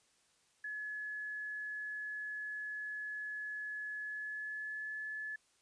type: tone with pitch glide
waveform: sine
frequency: 1703 to 1721.8 Hz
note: G#6 to A6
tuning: +43 to -38 cents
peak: -39 dBFS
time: 0.64-5.36 s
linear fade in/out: 5 ms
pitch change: +19 cents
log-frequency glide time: 4.01-4.93 s
effects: white hiss -72 dBFS RMS until 5.61 s + resampled to 22050 Hz